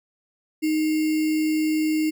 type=tone with sample-and-hold; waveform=sine; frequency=311.1 Hz; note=D#4; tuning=in tune; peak=-19 dBFS; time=0.62-2.11 s; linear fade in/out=20 ms; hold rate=2450 Hz; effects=none